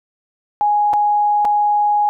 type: tone with dropouts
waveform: sine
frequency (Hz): 830.6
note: G#5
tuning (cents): 0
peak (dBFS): -12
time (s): 0.61-2.09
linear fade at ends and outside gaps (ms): 0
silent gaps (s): 0.932-0.937 / 1.448-1.452
effects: none